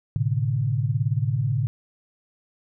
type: tone cluster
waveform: sine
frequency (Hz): 109.4 / 128.1 / 145.7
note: A2 / C3 / D3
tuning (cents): -9 / -36 / -13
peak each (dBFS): -24 / -25 / -26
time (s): 0.16-1.67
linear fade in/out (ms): 0
effects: none